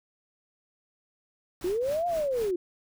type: noise with tremolo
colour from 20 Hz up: pink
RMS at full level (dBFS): -41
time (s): 1.61-2.51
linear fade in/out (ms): 2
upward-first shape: triangle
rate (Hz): 4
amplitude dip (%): 100
type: linear two-way sweep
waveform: sine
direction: up then down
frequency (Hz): 339.2 to 714 to 339.2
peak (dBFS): -25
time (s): 1.64-2.56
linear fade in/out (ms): 5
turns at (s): 2.07
effects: none